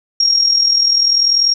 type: tone with amplitude modulation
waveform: sine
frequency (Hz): 5580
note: F8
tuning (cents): -2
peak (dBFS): -7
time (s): 0.2-1.54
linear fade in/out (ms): 5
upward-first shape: sine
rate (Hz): 40.3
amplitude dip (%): 60
effects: none